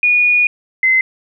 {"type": "tone pair in turn", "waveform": "sine", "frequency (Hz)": [2452, 2057], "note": ["D#7", "C7"], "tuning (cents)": [-26, -30], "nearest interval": "minor third", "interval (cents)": 304, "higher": "first", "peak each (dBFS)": -9, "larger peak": "neither", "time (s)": [[0.03, 0.47], [0.83, 1.01]], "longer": "first", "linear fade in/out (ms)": 2, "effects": []}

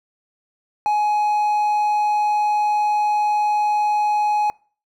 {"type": "tone", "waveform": "triangle", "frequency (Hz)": 839, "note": "G#5", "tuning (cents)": 17, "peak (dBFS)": -14, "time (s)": [0.86, 4.5], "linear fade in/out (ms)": 0, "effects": ["noise-tail reverb RT60 0.4 s tail -24 dB re dry"]}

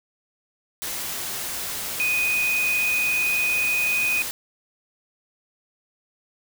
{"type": "tone in noise", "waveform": "sine", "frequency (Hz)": 2489, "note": "D#7", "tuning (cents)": 0, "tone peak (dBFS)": -20, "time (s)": [2, 4.22], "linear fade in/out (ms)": 0, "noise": "white", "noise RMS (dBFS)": -30, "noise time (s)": [0.82, 4.31], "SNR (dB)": 7, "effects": []}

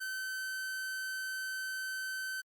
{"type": "tone", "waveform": "45% pulse", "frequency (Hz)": 1534, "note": "G6", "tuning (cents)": -38, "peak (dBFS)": -36, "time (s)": [0, 2.42], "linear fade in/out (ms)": 20, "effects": ["Opus 48 kbps"]}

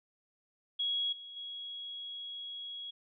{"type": "tone with level steps", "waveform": "sine", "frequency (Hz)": 3322, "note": "G#7", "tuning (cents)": 0, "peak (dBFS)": [-30, -45, -40], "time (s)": [0.79, 2.91], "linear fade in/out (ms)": 10, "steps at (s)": [1.12, 1.36], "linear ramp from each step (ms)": 10, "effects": []}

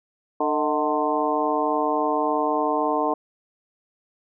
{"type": "harmonic tone with a mistuned harmonic", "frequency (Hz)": 149.7, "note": "D3", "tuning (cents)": 33, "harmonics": [2, 3, 4, 5, 6, 7], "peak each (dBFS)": [-27, -27, -27, -27, -27, -27], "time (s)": [0.4, 3.14], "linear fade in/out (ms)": 5, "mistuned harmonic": 4, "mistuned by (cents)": 74, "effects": []}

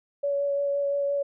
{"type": "tone with vibrato", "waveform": "sine", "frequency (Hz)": 565, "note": "C#5", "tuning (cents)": 33, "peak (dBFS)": -23, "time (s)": [0.23, 1.23], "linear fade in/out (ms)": 10, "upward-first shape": "sine", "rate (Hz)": 5.8, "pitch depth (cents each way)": 11, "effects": []}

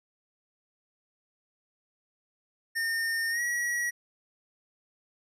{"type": "tone with pitch glide", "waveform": "square", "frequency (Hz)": [1822, 1918.1], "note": ["A#6", "A#6"], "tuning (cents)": [-40, 49], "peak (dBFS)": -28, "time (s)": [2.75, 3.91], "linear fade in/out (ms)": 20, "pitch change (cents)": 89, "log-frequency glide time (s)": [3.3, 3.41], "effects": ["resampled to 32000 Hz"]}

